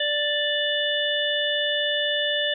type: harmonic tone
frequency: 588 Hz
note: D5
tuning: 2 cents sharp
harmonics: 1 / 3 / 5 / 6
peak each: -27 / -27 / -27 / -27 dBFS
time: 0-2.54 s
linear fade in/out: 5 ms
effects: none